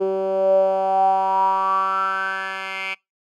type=tone with band-pass filter sweep; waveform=10% pulse; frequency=191.6 Hz; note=G3; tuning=39 cents flat; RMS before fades=-20 dBFS; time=0-2.95 s; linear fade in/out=20 ms; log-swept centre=420 to 2300 Hz; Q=8.9; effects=noise-tail reverb RT60 0.2 s tail -25 dB re dry